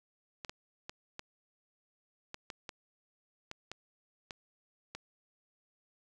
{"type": "clicks", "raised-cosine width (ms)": 0.2, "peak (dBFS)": -24, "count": 11, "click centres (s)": [0.448, 0.495, 0.895, 1.194, 2.344, 2.502, 2.692, 3.514, 3.716, 4.308, 4.95], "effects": []}